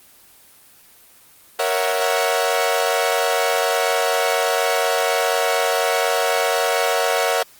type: chord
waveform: sawtooth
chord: F# dominant seventh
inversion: first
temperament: equal with one note detuned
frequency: 466.2 / 554.4 / 655.8 / 740 Hz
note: A#4 / C#5 / E5 / F#5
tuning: 0 / 0 / -9 / 0 cents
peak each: -19 dBFS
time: 1.59-7.43 s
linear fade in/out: 5 ms
effects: white hiss -49 dBFS RMS until 7.59 s + Opus 24 kbps